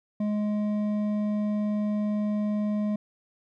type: tone with hard clipping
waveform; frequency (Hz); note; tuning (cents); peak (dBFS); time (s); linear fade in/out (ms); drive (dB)
sine; 209.4; G#3; +15; -26; 0.2-2.96; 5; 7
effects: none